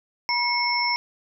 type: tone cluster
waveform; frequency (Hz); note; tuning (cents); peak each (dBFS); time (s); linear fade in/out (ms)
sine; 963 / 2172 / 5370; B5 / C#7 / E8; -44 / -36 / +31; -25; 0.29-0.96; 0
effects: none